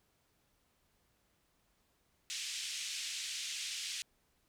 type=band-pass noise; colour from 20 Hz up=pink; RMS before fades=-41 dBFS; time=2.3-4.02 s; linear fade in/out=0 ms; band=2500 to 8100 Hz; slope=24 dB/octave; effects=pink hiss -75 dBFS RMS until 4.48 s